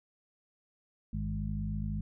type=harmonic tone with a mistuned harmonic; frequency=51.91 Hz; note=G#1; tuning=in tune; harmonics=1 / 2 / 3 / 4; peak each=-36 / -38 / -38 / -38 dBFS; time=1.13-2.01 s; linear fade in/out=5 ms; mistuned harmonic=2; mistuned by=-48 cents; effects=none